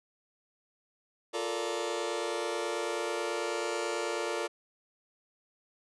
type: chord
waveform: sawtooth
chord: Bb major seventh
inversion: second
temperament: just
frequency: 349.6 / 437 / 466.2 / 582.7 Hz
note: F4 / A4 / Bb4 / D5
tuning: +2 / -12 / 0 / -14 cents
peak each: -33 dBFS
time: 1.33-4.48 s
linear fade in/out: 20 ms
effects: resampled to 22050 Hz